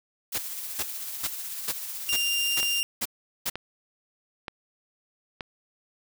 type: noise with tremolo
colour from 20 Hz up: blue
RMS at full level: -34 dBFS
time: 0.32-2.81 s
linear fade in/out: 5 ms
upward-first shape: triangle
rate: 16 Hz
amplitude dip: 35%
type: noise bursts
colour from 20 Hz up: white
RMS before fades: -28 dBFS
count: 8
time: 0.34-3.5 s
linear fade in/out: 10 ms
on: 45 ms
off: 400 ms
type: tone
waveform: sawtooth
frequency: 2794 Hz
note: F7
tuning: in tune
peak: -21 dBFS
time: 2.09-2.83 s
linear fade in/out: 0 ms
type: click train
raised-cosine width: 0.3 ms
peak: -17 dBFS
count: 4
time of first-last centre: 2.63-5.408 s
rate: 1.08 Hz
effects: none